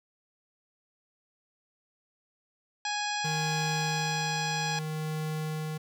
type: harmonic tone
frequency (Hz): 830.6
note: G#5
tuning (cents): 0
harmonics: 1 / 2 / 3 / 4 / 5 / 6 / 7 / 9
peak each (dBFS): -33 / -36 / -38 / -39 / -40 / -41 / -41 / -43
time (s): 2.85-4.79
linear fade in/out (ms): 2
type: tone with tremolo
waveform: square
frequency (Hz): 155.56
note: D#3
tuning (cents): 0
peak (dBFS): -31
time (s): 3.24-5.78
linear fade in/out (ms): 10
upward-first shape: sine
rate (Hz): 0.62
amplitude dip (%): 35
effects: none